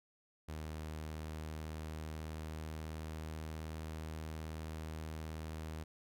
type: tone with pitch glide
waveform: sawtooth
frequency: 77.78 to 78.82 Hz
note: D#2 to D#2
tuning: 0 to +23 cents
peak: -38 dBFS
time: 0.48-5.84 s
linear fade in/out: 10 ms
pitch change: +23 cents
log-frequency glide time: 0.6-3.69 s
effects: none